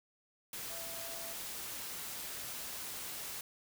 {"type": "tone in noise", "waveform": "sine", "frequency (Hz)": 668, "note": "E5", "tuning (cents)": 23, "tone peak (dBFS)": -50, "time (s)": [0.7, 1.33], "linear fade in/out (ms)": 2, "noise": "white", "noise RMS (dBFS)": -43, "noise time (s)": [0.53, 3.41], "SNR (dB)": -10, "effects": []}